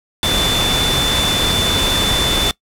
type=tone in noise; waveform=sine; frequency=3520 Hz; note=A7; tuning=in tune; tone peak=-16 dBFS; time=0.23-2.51 s; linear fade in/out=0 ms; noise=pink; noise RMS=-18 dBFS; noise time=0.23-2.51 s; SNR=-1 dB; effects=noise-tail reverb RT60 0.1 s tail -22 dB re dry + low-pass 12000 Hz 12 dB/octave